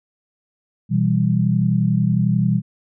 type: chord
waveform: sine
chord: E minor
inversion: second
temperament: equal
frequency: 123.47 / 164.81 / 196 Hz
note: B2 / E3 / G3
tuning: 0 / 0 / 0 cents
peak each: -19 dBFS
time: 0.89-2.62 s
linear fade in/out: 50 ms
effects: none